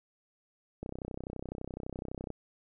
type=click train; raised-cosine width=2 ms; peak=-25 dBFS; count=48; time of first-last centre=0.83-2.303 s; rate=31.9 Hz; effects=none